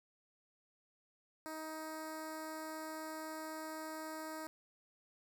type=tone with notch filter; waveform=10% pulse; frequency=314.6 Hz; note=D#4; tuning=19 cents sharp; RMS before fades=-45 dBFS; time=1.46-4.47 s; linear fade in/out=0 ms; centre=3000 Hz; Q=0.77; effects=none